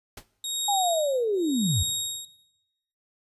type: noise with exponential decay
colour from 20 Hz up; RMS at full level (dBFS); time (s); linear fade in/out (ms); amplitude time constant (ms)
pink; -35; 0.17-0.27; 5; 20
type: tone with tremolo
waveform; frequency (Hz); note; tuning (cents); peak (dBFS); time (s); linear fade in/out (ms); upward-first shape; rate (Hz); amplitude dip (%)
25% pulse; 3759; A#7; +14; -21; 0.44-2.25; 2; sine; 0.88; 100
type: linear sweep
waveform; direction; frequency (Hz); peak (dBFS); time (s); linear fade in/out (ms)
sine; down; 830.6 to 72.6; -22; 0.68-1.83; 5
effects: noise-tail reverb RT60 0.9 s tail -19 dB re dry + resampled to 32000 Hz